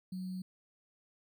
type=tone with sample-and-hold; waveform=sine; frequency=185 Hz; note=F#3; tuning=in tune; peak=-37 dBFS; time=0.12-0.42 s; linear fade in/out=5 ms; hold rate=4410 Hz; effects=none